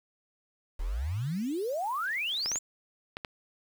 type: exponential sweep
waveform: sine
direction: up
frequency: 34.07 to 7390 Hz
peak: -29 dBFS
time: 0.79-2.59 s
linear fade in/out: 10 ms
type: clicks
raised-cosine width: 0.3 ms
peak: -20 dBFS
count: 5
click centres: 2.46 / 2.517 / 2.558 / 3.169 / 3.248 s
effects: 8-bit